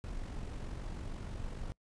brown noise with amplitude modulation, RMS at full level -39 dBFS, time 0.04-1.72 s, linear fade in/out 0 ms, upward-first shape sine, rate 46.5 Hz, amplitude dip 45%, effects noise-tail reverb RT60 0.1 s tail -25 dB re dry + resampled to 22050 Hz

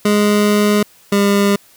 25% pulse tone pair in turn, 207.7 / 201.3 Hz, G#3 / G3, 0 / +46 cents, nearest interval minor second, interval 54 cents, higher first, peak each -7 dBFS, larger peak neither, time 0.05-0.83 / 1.12-1.56 s, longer first, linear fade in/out 5 ms, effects white hiss -48 dBFS RMS until 1.76 s

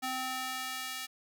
square tone with high-pass filter sweep, 258.4 Hz, C4, 21 cents flat, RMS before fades -37 dBFS, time 0.02-1.07 s, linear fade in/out 20 ms, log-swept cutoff 610 to 2100 Hz, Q 0.74, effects none

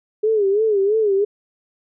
sine tone with vibrato, 415.3 Hz, G#4, in tune, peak -14 dBFS, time 0.23-1.25 s, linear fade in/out 10 ms, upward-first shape sine, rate 3 Hz, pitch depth 120 cents each way, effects none

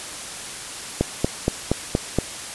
click train, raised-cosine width 2 ms, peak -4 dBFS, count 6, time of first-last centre 1.01-2.186 s, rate 4.25 Hz, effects white hiss -33 dBFS RMS until 2.54 s + resampled to 24000 Hz

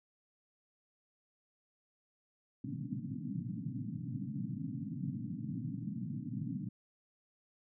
pink band-pass noise, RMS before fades -40 dBFS, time 2.64-6.69 s, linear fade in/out 5 ms, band 110 to 290 Hz, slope 96 dB/octave, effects none

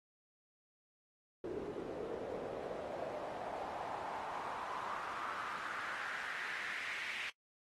pink noise with band-pass filter sweep, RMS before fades -43 dBFS, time 1.44-7.3 s, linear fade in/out 2 ms, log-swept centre 370 to 2300 Hz, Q 3.4, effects noise-tail reverb RT60 0.1 s tail -24 dB re dry + AAC 32 kbps

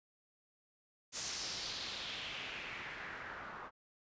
white noise with low-pass filter sweep, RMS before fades -44 dBFS, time 1.12-3.71 s, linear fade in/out 50 ms, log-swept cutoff 6600 to 1200 Hz, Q 2.5, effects resampled to 16000 Hz

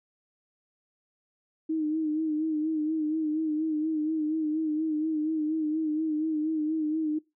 sine tone with vibrato, 311.1 Hz, D#4, in tune, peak -25 dBFS, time 1.69-7.19 s, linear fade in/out 10 ms, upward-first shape sine, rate 4.2 Hz, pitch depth 51 cents each way, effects noise-tail reverb RT60 0.2 s tail -20 dB re dry

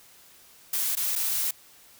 blue noise with dropouts, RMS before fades -27 dBFS, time 0.73-1.51 s, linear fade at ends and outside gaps 5 ms, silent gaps 0.954-0.969 / 1.155-1.159 s, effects white hiss -54 dBFS RMS until 1.99 s

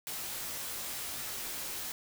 white noise with comb filter, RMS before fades -39 dBFS, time 0.07-1.92 s, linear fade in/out 0 ms, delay 19 ms, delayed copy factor -0.6, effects none

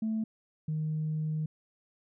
sine tone pair in turn, 220 / 155.23 Hz, A3 / D#3, 0 / -4 cents, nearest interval tritone, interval 604 cents, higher first, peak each -27 / -28 dBFS, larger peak first, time 0.02-0.24 / 0.68-1.46 s, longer second, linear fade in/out 5 ms, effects tanh soft clip ceiling -25 dBFS

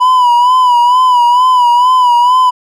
triangle tone with vibrato, 987.8 Hz, B5, in tune, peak -3 dBFS, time 0-2.51 s, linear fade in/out 20 ms, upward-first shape sine, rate 2.2 Hz, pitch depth 59 cents each way, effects none

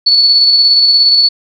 sine tone with tremolo, 4435 Hz, C#8, in tune, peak -4 dBFS, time 0.06-1.29 s, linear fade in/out 10 ms, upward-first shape square, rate 17 Hz, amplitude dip 25%, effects none

